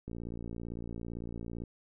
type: click train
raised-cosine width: 3 ms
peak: -28 dBFS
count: 91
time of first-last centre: 0.08-1.637 s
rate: 57.8 Hz
effects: none